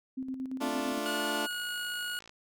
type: tone with tremolo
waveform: sine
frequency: 261.6 Hz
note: C4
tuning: in tune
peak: -32 dBFS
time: 0.17-0.99 s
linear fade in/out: 10 ms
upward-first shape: square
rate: 8.7 Hz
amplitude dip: 50%
type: chord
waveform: 15% pulse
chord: D minor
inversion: second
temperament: equal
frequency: 220 / 293.7 / 349.2 Hz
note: A3 / D4 / F4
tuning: 0 / 0 / 0 cents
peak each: -31 / -28 / -31 dBFS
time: 0.6-1.47 s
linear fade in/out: 20 ms
type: tone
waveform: 25% pulse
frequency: 1449 Hz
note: F#6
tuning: 37 cents flat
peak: -30 dBFS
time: 1.06-2.19 s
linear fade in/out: 0 ms
type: click train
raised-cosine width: 0.2 ms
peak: -33 dBFS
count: 45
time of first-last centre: 1.51-2.294 s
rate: 56.1 Hz
effects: none